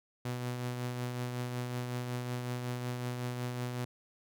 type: tone with tremolo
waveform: sawtooth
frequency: 123.47 Hz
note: B2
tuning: in tune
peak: -29 dBFS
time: 0.25-3.85 s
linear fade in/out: 5 ms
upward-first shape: triangle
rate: 5.4 Hz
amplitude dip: 40%
effects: none